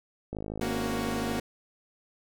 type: click train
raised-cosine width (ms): 2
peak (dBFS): -22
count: 57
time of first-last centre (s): 0.33-1.391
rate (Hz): 52.8
type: chord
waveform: sawtooth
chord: F# major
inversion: first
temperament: equal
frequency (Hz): 233.1 / 277.2 / 370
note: A#3 / C#4 / F#4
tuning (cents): 0 / 0 / 0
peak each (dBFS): -28 / -33 / -30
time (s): 0.61-1.4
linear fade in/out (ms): 5
effects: none